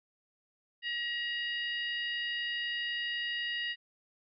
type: harmonic tone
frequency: 952 Hz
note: A#5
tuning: 36 cents sharp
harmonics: 2 / 3 / 4 / 5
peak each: -35 / -36 / -46 / -49 dBFS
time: 0.82-3.76 s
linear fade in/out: 50 ms
effects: none